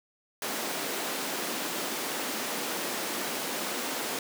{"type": "high-pass noise", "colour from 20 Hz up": "pink", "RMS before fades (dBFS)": -33, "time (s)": [0.42, 4.19], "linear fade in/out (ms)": 2, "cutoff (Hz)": 230, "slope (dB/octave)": 24, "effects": []}